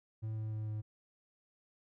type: tone with pitch steps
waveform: triangle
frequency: 109.8 / 108.98 / 108.16 / 107.35 Hz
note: A2 / A2 / A2 / A2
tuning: -3 / -16 / -29 / -42 cents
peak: -34 dBFS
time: 0.22-0.82 s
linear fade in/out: 20 ms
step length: 150 ms
effects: none